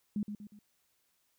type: tone with echo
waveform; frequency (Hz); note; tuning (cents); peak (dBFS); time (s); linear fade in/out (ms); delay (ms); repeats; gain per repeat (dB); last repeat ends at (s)
sine; 207.7; G#3; 0; -30; 0.16-0.23; 2; 120; 3; -7; 0.59
effects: white hiss -75 dBFS RMS until 1.38 s